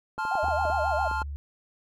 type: clicks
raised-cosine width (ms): 1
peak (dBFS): -24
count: 9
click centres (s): 0.18 / 0.252 / 0.354 / 0.443 / 0.484 / 0.653 / 0.7 / 1.113 / 1.218
type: chord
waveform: triangle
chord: F major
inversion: first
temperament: just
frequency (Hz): 873.1 / 1047.7 / 1396.9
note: A5 / C6 / F6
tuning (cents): -14 / +2 / 0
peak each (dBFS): -28 / -33 / -29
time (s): 0.18-1.23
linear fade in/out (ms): 10
type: tone with vibrato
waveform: sine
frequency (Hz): 698.5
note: F5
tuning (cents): 0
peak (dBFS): -26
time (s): 0.31-1.08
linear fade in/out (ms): 5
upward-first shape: sine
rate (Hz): 7.4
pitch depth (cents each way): 260
type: tone with pitch glide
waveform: sine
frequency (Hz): 77.78 to 71.32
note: D#2 to C#2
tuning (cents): 0 to +50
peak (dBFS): -32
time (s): 0.43-1.36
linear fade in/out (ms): 0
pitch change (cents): -150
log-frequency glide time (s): 0.65-1.14
effects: none